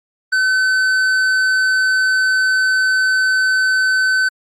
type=tone with tanh clipping; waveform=sine; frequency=1522 Hz; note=F#6; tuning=48 cents sharp; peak=-14 dBFS; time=0.32-4.29 s; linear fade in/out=10 ms; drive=10 dB; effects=Opus 48 kbps